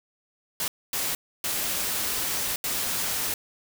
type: noise bursts at uneven times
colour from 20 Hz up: white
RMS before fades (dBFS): -28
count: 4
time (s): 0.6-0.68 / 0.93-1.15 / 1.44-2.56 / 2.64-3.34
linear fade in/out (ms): 2
effects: none